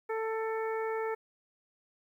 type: harmonic tone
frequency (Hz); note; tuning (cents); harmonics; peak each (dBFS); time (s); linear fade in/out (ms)
443.8; A4; +15; 1 / 2 / 3 / 4 / 5; -32 / -38 / -42 / -44 / -46; 0.09-1.15; 10
effects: 11-bit